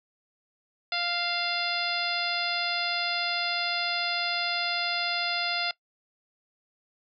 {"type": "harmonic tone with a mistuned harmonic", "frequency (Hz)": 698.5, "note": "F5", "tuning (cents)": 0, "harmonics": [1, 2, 3, 4, 5, 6, 7], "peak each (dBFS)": [-34, -34, -34, -34, -34, -34, -34], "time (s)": [0.92, 5.71], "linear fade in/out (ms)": 2, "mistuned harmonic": 4, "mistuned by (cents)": -27, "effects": ["noise-tail reverb RT60 0.1 s tail -20 dB re dry"]}